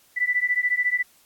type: beating tone pair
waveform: sine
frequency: 1972 / 1986 Hz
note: B6 / B6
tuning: -3 / +9 cents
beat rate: 14 Hz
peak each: -23 dBFS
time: 0.16-1.03 s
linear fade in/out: 20 ms
effects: white hiss -58 dBFS RMS until 1.25 s + AAC 64 kbps